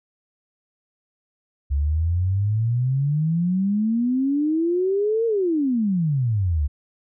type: exponential two-way sweep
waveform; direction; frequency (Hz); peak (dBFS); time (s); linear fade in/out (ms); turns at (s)
sine; up then down; 68.4 to 466.2 to 68.4; -18; 1.7-6.68; 20; 5.26
effects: none